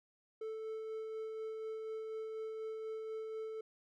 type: tone with tremolo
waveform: triangle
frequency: 440 Hz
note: A4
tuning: in tune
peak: -37 dBFS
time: 0.41-3.61 s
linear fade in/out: 5 ms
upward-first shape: sine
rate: 4.1 Hz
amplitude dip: 25%
effects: none